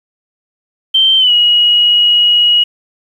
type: tone with pitch glide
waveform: sine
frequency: 3127 to 2901 Hz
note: G7 to F#7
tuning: -5 to -35 cents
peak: -6 dBFS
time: 0.94-2.64 s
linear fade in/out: 10 ms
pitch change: -130 cents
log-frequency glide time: 1.18-1.32 s
effects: 7-bit